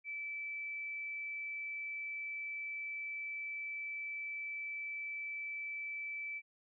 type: tone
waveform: sine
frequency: 2315 Hz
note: D7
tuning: 25 cents flat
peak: -39 dBFS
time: 0.04-6.42 s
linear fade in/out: 50 ms
effects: none